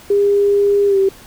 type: tone with pitch glide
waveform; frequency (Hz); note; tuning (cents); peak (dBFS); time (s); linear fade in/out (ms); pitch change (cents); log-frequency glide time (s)
sine; 404.2 to 388; G#4 to G4; -47 to -18; -10; 0.1-1.09; 5; -71; 0.87-0.98
effects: pink hiss -41 dBFS RMS until 1.26 s